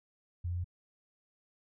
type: tone with pitch steps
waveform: sine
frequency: 87.31 / 87.97 / 88.63 Hz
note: F2 / F2 / F2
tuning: 0 / +13 / +26 cents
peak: -32 dBFS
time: 0.44-0.644 s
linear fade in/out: 10 ms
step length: 68 ms
effects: none